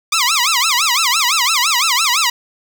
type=tone with vibrato; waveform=10% pulse; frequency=1133 Hz; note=C#6; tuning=37 cents sharp; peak=-4 dBFS; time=0.12-2.3 s; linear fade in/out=5 ms; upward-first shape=sine; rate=5.9 Hz; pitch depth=300 cents each way; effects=none